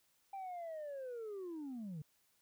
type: linear sweep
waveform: sine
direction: down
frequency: 793 to 142.6 Hz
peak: -40 dBFS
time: 0.33-2.02 s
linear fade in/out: 5 ms
effects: tanh soft clip ceiling -41 dBFS + white hiss -75 dBFS RMS until 2.41 s